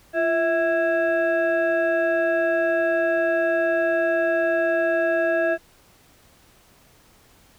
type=tone with frequency modulation; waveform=sine; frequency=654 Hz; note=E5; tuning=14 cents flat; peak=-18 dBFS; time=0.13-5.58 s; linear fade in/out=50 ms; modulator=996 Hz; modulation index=0.94; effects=pink hiss -55 dBFS RMS until 7.58 s